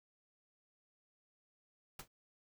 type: noise with exponential decay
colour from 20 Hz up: pink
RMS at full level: -41 dBFS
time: 1.99-2.08 s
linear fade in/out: 5 ms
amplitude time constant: 19 ms
effects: none